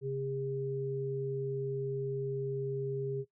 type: tone pair together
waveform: sine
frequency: 135.2 / 405.1 Hz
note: C#3 / G#4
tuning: -43 / -43 cents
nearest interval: octave + perfect fifth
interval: 1900 cents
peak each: -36 / -35 dBFS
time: 0.01-3.25 s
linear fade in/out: 50 ms
effects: noise-tail reverb RT60 0.1 s tail -17 dB re dry